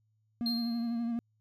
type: tone with vibrato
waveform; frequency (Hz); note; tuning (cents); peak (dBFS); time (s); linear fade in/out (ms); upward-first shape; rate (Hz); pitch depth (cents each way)
triangle; 233.8; A#3; +5; -28; 0.41-1.19; 0; triangle; 12; 37
type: tone with exponential decay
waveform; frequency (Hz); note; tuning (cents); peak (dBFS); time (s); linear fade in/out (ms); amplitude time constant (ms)
triangle; 4196; C8; +4; -28; 0.46-1.11; 2; 140
effects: tanh soft clip ceiling -19 dBFS + added 108 Hz sine -70 dBFS peak until 1.4 s